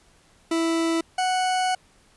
40% pulse tone pair in turn, 329.6 / 739.9 Hz, E4 / F#5, 0 / 0 cents, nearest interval octave + major second, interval 1400 cents, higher second, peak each -20 dBFS, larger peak neither, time 0.51-1.01 / 1.18-1.75 s, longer second, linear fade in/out 5 ms, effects pink hiss -58 dBFS RMS until 2.16 s + resampled to 24000 Hz

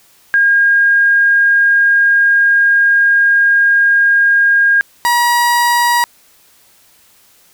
sine / 30% pulse tone pair in turn, 1620 / 958.4 Hz, G#6 / A#5, -43 / +48 cents, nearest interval major sixth, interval 909 cents, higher first, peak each -7 dBFS, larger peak neither, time 0.34-4.81 / 5.05-6.04 s, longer first, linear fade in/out 0 ms, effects white hiss -49 dBFS RMS until 7.53 s

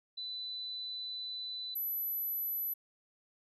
sine tone pair in turn, 3995 / 11971 Hz, B7 / F#9, +19 / +19 cents, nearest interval octave + perfect fifth, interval 1900 cents, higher second, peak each -38 / -33 dBFS, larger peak second, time 0.17-1.75 / 1.75-2.74 s, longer first, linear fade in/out 10 ms, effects none

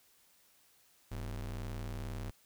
square ring-modulated tone, 71.7 Hz, D2, 41 cents flat, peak -36 dBFS, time 1.11-2.31 s, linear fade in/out 10 ms, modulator 31 Hz, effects white hiss -67 dBFS RMS until 2.45 s

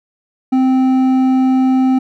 triangle tone with hard clipping, 260.3 Hz, C4, 9 cents flat, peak -11 dBFS, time 0.52-1.99 s, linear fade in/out 10 ms, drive 10 dB, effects none

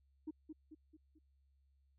sine tone with echo, 310.9 Hz, D#4, 1 cent flat, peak -39 dBFS, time 0.27-0.31 s, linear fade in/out 10 ms, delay 220 ms, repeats 4, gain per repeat -6 dB, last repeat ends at 1.19 s, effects tanh soft clip ceiling -38 dBFS + added 68 Hz sine -70 dBFS peak until 1.98 s

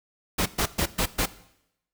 pink noise bursts, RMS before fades -24 dBFS, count 5, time 0.38-1.26 s, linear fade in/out 10 ms, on 80 ms, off 120 ms, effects noise-tail reverb RT60 0.8 s tail -17 dB re dry

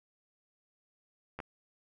clicks, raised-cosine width 0.5 ms, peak -25 dBFS, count 2, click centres 1.39 / 1.402 s, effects none

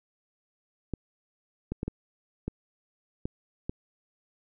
clicks, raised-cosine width 3 ms, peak -18 dBFS, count 7, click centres 0.937 / 1.72 / 1.831 / 1.88 / 2.48 / 3.255 / 3.695 s, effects none

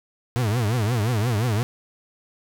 40% pulse tone with vibrato, 113.3 Hz, A#2, 49 cents flat, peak -19 dBFS, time 0.36-1.63 s, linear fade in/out 0 ms, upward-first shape triangle, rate 5.7 Hz, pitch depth 240 cents each way, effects none

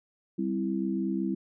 sine chord, C major, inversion second, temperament equal, 196 / 261.6 / 329.6 Hz, G3 / C4 / E4, 0 / 0 / 0 cents, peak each -30 / -33 / -31 dBFS, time 0.38-1.35 s, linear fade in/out 10 ms, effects none

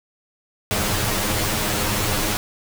pink noise with comb filter, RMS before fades -22 dBFS, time 0.71-2.37 s, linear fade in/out 0 ms, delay 9.6 ms, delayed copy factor +0.85, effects none

